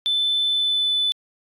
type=tone with pitch glide; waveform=sine; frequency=3520 to 3498 Hz; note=A7 to A7; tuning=0 to -11 cents; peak=-17 dBFS; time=0.06-1.12 s; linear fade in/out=0 ms; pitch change=-11 cents; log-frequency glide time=0.46-0.92 s; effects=tanh soft clip ceiling -14 dBFS + AAC 64 kbps